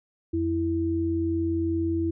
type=tone pair together; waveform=sine; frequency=87.38 / 329.9 Hz; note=F2 / E4; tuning=+1 / +1 cents; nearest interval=octave + major seventh; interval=2300 cents; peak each=-29 / -24 dBFS; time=0.33-2.11 s; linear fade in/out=10 ms; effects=none